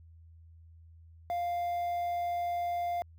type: tone with quantisation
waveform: triangle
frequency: 698.5 Hz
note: F5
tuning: in tune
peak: -28 dBFS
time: 1.3-3.02 s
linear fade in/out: 0 ms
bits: 9
effects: added 82 Hz sine -52 dBFS peak until 3.18 s